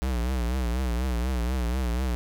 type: tone with vibrato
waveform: square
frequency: 61.74 Hz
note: B1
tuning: in tune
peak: -25 dBFS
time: 0.02-2.15 s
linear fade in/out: 0 ms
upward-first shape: triangle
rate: 4.1 Hz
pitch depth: 140 cents each way
effects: none